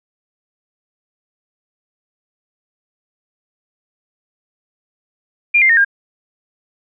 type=tone with pitch steps; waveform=sine; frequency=2400 / 2101 / 1840 / 1611.1 Hz; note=D7 / C7 / A#6 / G6; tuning=+37 / +7 / -23 / +47 cents; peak=-8 dBFS; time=5.54-5.848 s; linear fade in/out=10 ms; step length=77 ms; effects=none